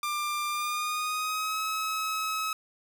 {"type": "tone with pitch glide", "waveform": "sawtooth", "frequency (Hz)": [1191, 1283.9], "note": ["D6", "E6"], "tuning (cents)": [24, -46], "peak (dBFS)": -25, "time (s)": [0.03, 2.53], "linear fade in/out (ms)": 2, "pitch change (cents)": 130, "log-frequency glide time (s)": [0.48, 1.6], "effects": []}